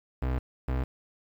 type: tone pair in turn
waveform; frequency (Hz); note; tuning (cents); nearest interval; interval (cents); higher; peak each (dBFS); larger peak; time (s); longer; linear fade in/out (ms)
35% pulse; 64.3 / 64.3; C2 / C2; -30 / -30; unison; 0; neither; -25; neither; 0.22-0.39 / 0.68-0.84; first; 5
effects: low-pass 2000 Hz 12 dB/octave + 9-bit